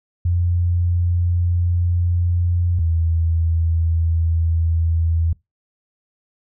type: tone pair in turn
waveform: sine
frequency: 87.31 / 82.39 Hz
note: F2 / E2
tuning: 0 / 0 cents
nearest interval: minor second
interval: 100 cents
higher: first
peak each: -15 dBFS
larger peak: neither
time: 0.25-2.79 / 2.79-5.33 s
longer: neither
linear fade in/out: 5 ms
effects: noise-tail reverb RT60 0.2 s tail -23 dB re dry